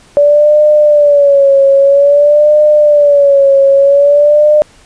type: tone with vibrato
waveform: sine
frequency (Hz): 575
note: D5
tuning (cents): -37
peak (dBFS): -3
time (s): 0.17-4.62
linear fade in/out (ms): 0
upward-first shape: sine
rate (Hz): 0.51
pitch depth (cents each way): 80
effects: pink hiss -43 dBFS RMS until 4.85 s + resampled to 22050 Hz